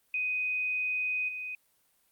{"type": "tone with level steps", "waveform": "sine", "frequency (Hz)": 2500, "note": "D#7", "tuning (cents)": 8, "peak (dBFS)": [-28, -35], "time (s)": [0.14, 1.55], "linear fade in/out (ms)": 2, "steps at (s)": 1.28, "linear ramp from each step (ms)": 10, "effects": ["white hiss -70 dBFS RMS until 2.11 s", "Opus 32 kbps"]}